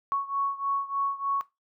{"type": "beating tone pair", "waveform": "sine", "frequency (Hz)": [1108.7, 1112], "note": ["C#6", "C#6"], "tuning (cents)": [0, 5], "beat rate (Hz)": 3.3, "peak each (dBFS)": [-28, -30], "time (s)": [0.12, 1.41], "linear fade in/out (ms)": 0, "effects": ["noise-tail reverb RT60 0.2 s tail -18 dB re dry"]}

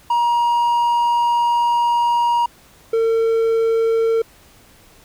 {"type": "tone pair in turn", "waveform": "triangle", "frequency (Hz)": [949, 453.1], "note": ["A#5", "A#4"], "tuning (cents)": [31, -49], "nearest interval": "octave + minor second", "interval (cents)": 1280, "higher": "first", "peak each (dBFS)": -12, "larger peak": "neither", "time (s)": [[0.1, 2.46], [2.93, 4.22]], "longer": "first", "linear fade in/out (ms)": 5, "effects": ["pink hiss -49 dBFS RMS until 5.04 s"]}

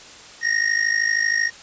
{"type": "tone with amplitude modulation", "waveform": "square", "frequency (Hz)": 1864.7, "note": "A#6", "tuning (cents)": 0, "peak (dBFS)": -15, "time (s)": [0.41, 1.51], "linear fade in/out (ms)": 50, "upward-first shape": "sine", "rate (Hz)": 52.9, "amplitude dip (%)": 80, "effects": ["white hiss -42 dBFS RMS until 1.62 s", "resampled to 16000 Hz"]}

